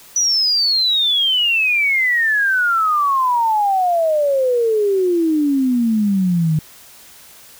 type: exponential sweep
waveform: sine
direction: down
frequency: 5950 to 151.9 Hz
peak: -13 dBFS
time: 0.16-6.59 s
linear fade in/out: 2 ms
effects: white hiss -43 dBFS RMS until 7.59 s